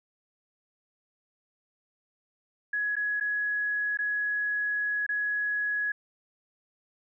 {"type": "tone with dropouts", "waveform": "sine", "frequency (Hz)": 1678, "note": "G#6", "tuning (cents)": 17, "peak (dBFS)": -26, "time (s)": [2.73, 5.92], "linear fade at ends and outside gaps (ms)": 5, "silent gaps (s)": [[2.956, 2.965], [3.2, 3.208], [3.973, 3.988], [5.065, 5.09]], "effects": []}